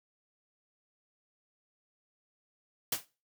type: noise with exponential decay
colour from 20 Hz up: white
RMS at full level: -26 dBFS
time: 2.92-3.05 s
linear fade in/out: 5 ms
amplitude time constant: 28 ms
effects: noise-tail reverb RT60 0.3 s tail -18 dB re dry + high-pass 100 Hz 12 dB/octave